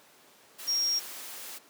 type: tone in noise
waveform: sine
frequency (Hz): 5588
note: F8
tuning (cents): 0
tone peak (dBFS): -25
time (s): 0.67-1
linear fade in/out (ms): 20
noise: white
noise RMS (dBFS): -42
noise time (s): 0.58-1.59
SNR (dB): +14
effects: pink hiss -57 dBFS RMS until 1.69 s + high-pass 300 Hz 12 dB/octave